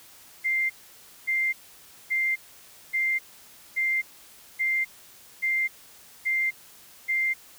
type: tone bursts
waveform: sine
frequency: 2096 Hz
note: C7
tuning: 2 cents sharp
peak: -22 dBFS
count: 9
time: 0.44-7.34 s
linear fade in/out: 20 ms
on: 260 ms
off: 570 ms
effects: white hiss -51 dBFS RMS until 7.58 s

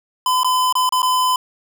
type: tone with dropouts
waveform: square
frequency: 1014 Hz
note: B5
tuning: 45 cents sharp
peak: -15 dBFS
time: 0.26-1.36 s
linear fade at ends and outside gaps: 2 ms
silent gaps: 0.433-0.445 / 0.726-0.753 / 0.892-0.923 / 1.02-1.029 s
effects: none

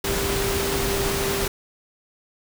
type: tone in noise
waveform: sine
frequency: 395.6 Hz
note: G4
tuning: 16 cents sharp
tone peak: -26 dBFS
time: 0.04-1.48 s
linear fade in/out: 5 ms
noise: pink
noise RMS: -25 dBFS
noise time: 0.04-1.48 s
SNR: -4 dB
effects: none

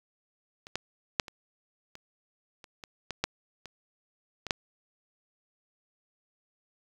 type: clicks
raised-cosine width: 0.2 ms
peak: -27 / -14 / -6 / -25 / -27 / -30 / -25 / -17 / -9 / -25 / -19 / -8 dBFS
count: 12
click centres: 0.669 / 0.756 / 1.198 / 1.282 / 1.954 / 2.642 / 2.838 / 3.107 / 3.24 / 3.657 / 4.467 / 4.508 s
effects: 8-bit

